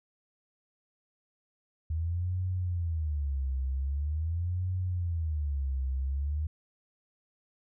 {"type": "tone with vibrato", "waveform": "sine", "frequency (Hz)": 77.78, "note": "D#2", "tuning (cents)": 0, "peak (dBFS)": -28, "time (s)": [1.9, 6.47], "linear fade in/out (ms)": 5, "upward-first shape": "sine", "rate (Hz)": 0.44, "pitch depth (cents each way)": 290, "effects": []}